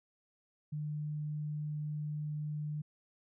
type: tone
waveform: sine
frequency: 150.3 Hz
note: D3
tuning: 40 cents sharp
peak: -35 dBFS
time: 0.72-2.82 s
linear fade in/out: 10 ms
effects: none